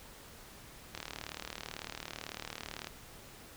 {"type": "click train", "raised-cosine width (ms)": 0.2, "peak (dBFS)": -22, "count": 74, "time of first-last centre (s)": [0.95, 2.871], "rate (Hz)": 38, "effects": ["pink hiss -53 dBFS RMS until 3.56 s"]}